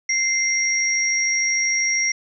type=tone pair together; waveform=sine; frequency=2093 / 5640 Hz; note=C7 / F8; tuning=0 / +16 cents; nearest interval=octave + perfect fourth; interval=1716 cents; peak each=-20 / -21 dBFS; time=0.09-2.12 s; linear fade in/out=5 ms; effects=none